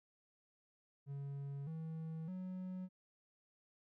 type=tone with pitch steps; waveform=triangle; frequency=140 / 160.82 / 184.73 Hz; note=C#3 / E3 / F#3; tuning=+18 / -42 / -3 cents; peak=-40 dBFS; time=1.06-2.89 s; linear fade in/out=50 ms; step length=610 ms; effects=none